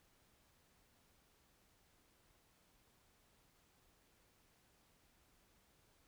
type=silence; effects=pink hiss -73 dBFS RMS until 6.07 s